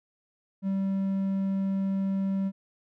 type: tone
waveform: triangle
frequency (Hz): 193.9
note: G3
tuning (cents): -19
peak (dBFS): -23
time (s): 0.62-2.52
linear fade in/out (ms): 50
effects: none

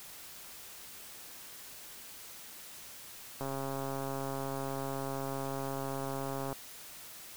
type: click train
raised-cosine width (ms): 1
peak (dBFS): -24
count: 425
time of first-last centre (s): 3.41-6.528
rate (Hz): 136
effects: white hiss -49 dBFS RMS until 7.36 s

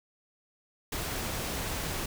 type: noise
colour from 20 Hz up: pink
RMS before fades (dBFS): -34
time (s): 0.92-2.06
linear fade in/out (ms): 5
effects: none

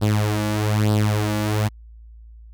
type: tone with flanger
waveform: sawtooth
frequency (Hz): 105.9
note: G#2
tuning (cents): +34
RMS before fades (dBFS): -20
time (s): 0.01-1.69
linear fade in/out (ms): 20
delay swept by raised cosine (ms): 0.22 to 3.52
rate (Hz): 1.1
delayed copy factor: +0.7
effects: added 56 Hz sine -40 dBFS peak until 2.53 s

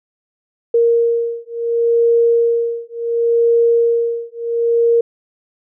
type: beating tone pair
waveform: sine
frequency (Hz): 466.2 / 466.9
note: A#4 / A#4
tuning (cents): 0 / +3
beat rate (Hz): 0.7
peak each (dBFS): -15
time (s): 0.74-5.01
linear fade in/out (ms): 5
effects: none

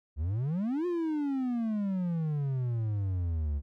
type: exponential two-way sweep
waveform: triangle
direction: up then down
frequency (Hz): 69.3 to 360.7 to 69.3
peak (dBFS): -26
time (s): 0.16-3.62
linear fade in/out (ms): 50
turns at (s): 0.86
effects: none

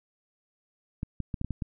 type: clicks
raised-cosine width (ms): 5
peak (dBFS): -19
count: 7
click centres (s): 1.031 / 1.203 / 1.342 / 1.414 / 1.446 / 1.507 / 1.622
effects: none

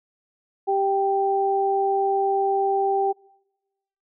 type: tone pair together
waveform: sine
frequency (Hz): 392.4 / 784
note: G4 / G5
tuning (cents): +2 / 0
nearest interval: octave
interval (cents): 1198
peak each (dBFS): -22 / -21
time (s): 0.67-3.13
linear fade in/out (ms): 20
effects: noise-tail reverb RT60 1.0 s tail -26 dB re dry

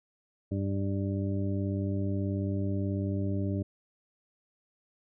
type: harmonic tone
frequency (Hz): 98.4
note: G2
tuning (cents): +7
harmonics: 1 / 2 / 3 / 4 / 6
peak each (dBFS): -30 / -34 / -35 / -41 / -42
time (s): 0.51-3.63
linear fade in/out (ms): 10
effects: none

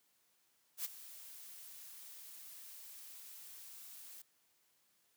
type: noise with ADSR envelope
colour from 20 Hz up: blue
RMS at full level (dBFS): -38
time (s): 0.77-4.22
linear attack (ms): 78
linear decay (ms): 20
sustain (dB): -15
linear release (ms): 4
effects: white hiss -75 dBFS RMS until 5.16 s + high-pass 100 Hz 12 dB/octave

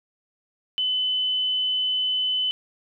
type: tone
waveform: sine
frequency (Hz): 3020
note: F#7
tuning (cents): +35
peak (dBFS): -21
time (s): 0.78-2.51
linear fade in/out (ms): 0
effects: none

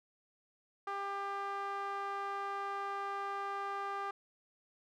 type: tone with band-pass filter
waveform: sawtooth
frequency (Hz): 397.9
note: G4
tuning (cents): +26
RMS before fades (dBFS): -39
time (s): 0.87-4.11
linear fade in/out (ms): 5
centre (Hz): 1100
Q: 2.7
effects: none

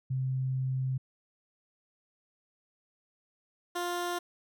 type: tone pair in turn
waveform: sine / 15% pulse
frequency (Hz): 130.81 / 351.2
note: C3 / F4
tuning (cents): 0 / +10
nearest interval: octave + perfect fourth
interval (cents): 1710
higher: second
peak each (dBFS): -28 / -25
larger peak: second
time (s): 0.1-0.98 / 3.75-4.19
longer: first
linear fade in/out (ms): 10
effects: none

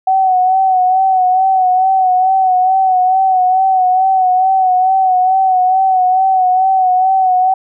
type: tone with vibrato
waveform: sine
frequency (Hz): 750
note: F#5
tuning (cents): +23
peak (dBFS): -8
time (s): 0.07-7.54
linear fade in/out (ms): 5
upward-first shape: sine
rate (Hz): 2.3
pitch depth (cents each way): 41
effects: none

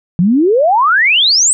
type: exponential sweep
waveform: sine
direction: up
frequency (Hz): 164.81 to 8430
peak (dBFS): -7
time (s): 0.19-1.53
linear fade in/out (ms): 0
effects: none

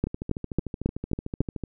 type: two click trains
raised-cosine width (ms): 3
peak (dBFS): -18 / -10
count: 22 / 6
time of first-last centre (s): 0.07-1.637 / 0.04-1.406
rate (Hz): 13.4 / 3.66
effects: none

